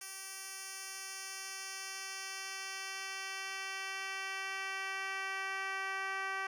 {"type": "tone with band-pass filter sweep", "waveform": "10% pulse", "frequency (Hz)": 386, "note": "G4", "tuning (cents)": -27, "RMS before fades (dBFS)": -41, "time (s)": [0.01, 6.47], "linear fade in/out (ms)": 5, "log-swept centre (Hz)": [9400, 1600], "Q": 0.91, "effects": []}